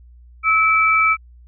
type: tone pair together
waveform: sine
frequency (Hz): 1300 / 2316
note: E6 / D7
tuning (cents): -24 / -25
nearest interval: minor seventh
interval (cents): 999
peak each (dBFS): -15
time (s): 0.43-1.17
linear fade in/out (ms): 50
effects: added 60 Hz sine -42 dBFS peak until 1.47 s